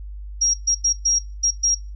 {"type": "tone bursts at uneven times", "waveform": "sine", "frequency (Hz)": 5630, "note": "F8", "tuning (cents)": 13, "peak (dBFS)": -15, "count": 6, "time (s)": [[0.41, 0.54], [0.67, 0.75], [0.84, 0.93], [1.05, 1.19], [1.43, 1.51], [1.63, 1.75]], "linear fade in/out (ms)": 10, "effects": ["noise-tail reverb RT60 0.3 s tail -19 dB re dry", "added 50 Hz sine -31 dBFS peak until 1.95 s"]}